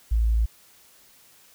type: tone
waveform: sine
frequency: 55.9 Hz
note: A1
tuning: 28 cents sharp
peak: -18 dBFS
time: 0.11-0.46 s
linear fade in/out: 10 ms
effects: white hiss -55 dBFS RMS until 1.54 s